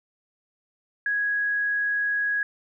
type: tone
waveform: sine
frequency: 1661.2 Hz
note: G#6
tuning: in tune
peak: -22 dBFS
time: 1.06-2.43 s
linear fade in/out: 2 ms
effects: none